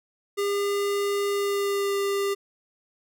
square tone with pitch glide, 403.6 to 398.5 Hz, G#4 to G4, -49 to +28 cents, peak -24 dBFS, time 0.37-2.35 s, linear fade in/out 20 ms, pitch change -23 cents, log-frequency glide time 1.29-1.97 s, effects none

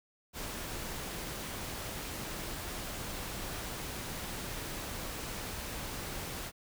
pink noise, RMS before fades -40 dBFS, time 0.33-6.52 s, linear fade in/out 50 ms, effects none

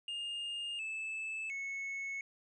triangle tone with pitch steps, 2826 / 2621 / 2199 Hz, F7 / E7 / C#7, +20 / -11 / -14 cents, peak -36 dBFS, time 0.08-2.21 s, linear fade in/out 2 ms, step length 710 ms, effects resampled to 22050 Hz

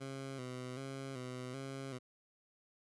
15% pulse tone with vibrato, 130.81 Hz, C3, in tune, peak -36 dBFS, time 0-1.99 s, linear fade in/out 20 ms, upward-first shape square, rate 1.3 Hz, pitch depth 59 cents each way, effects resampled to 24000 Hz

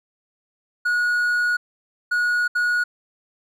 triangle tone bursts at uneven times, 1453 Hz, F#6, 32 cents flat, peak -16 dBFS, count 3, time 0.85-1.57 / 2.11-2.48 / 2.55-2.84 s, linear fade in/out 10 ms, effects none

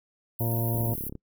pink high-pass noise, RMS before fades -35 dBFS, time 0.39-1.09 s, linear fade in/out 5 ms, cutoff 11000 Hz, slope 96 dB/octave
harmonic tone, 115.8 Hz, A#2, 11 cents flat, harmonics 1 / 2 / 3 / 4 / 5 / 6 / 8, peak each -26 / -35 / -36 / -41 / -39 / -40 / -44 dBFS, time 0.4-0.94 s, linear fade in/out 5 ms
click train, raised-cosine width 3 ms, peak -25 dBFS, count 15, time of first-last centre 0.75-1.153 s, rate 34.7 Hz
effects noise-tail reverb RT60 0.1 s tail -26 dB re dry

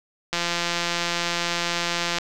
click train, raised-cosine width 0.2 ms, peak -7 dBFS, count 320, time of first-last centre 0.33-2.185 s, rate 172 Hz, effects 7-bit

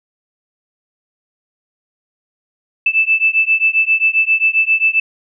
sine beating tone pair, 2633 / 2640.5 Hz, E7 / E7, -3 / +2 cents, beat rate 7.5 Hz, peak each -14 dBFS, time 2.86-5 s, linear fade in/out 5 ms, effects none

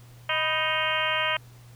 harmonic tone with a mistuned harmonic, 312 Hz, D#4, 5 cents sharp, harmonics 2 / 3 / 4 / 5 / 6 / 7 / 8 / 9 / 10, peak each -32 / -32 / -32 / -32 / -32 / -32 / -32 / -32 / -32 dBFS, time 0.29-1.37 s, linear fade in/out 5 ms, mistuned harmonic 3, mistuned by +88 cents, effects added 120 Hz sine -47 dBFS peak until 1.75 s + pink hiss -56 dBFS RMS until 1.75 s

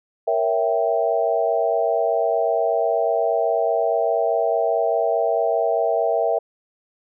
sine chord, A# diminished seventh, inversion none, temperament equal, 466.2 / 554.4 / 659.3 / 784 Hz, A#4 / C#5 / E5 / G5, 0 / 0 / 0 / 0 cents, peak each -23 / -26 / -20 / -25 dBFS, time 0.27-6.39 s, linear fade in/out 10 ms, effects none

